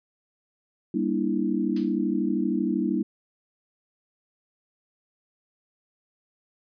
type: chord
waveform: sine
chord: E half-diminished seventh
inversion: first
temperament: just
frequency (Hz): 197.78 / 237.3 / 296.7 / 329.6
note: G3 / Bb3 / D4 / E4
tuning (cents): +16 / +31 / +18 / 0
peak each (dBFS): -28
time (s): 0.94-3.03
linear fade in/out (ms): 5
type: noise with exponential decay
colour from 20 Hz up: blue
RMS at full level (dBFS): -32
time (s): 1.76-2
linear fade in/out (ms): 5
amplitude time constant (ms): 51
effects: resampled to 11025 Hz